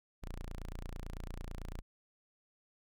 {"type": "tone", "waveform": "sawtooth", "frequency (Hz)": 29, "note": "A#0", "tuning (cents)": -8, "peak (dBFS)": -37, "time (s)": [0.22, 1.82], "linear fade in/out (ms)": 20, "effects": []}